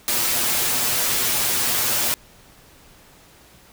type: noise with comb filter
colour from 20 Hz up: white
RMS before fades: -21 dBFS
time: 0.08-2.14 s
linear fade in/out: 0 ms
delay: 8.3 ms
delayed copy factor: +0.6
effects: pink hiss -50 dBFS RMS until 3.72 s